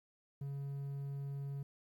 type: tone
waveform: triangle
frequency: 139.6 Hz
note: C#3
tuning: 13 cents sharp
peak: -37 dBFS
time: 0.41-1.63 s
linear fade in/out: 5 ms
effects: 12-bit